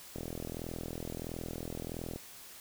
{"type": "click train", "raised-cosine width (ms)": 2, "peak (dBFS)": -26, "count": 84, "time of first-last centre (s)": [0.16, 2.16], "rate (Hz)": 41.5, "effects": ["white hiss -51 dBFS RMS until 2.6 s"]}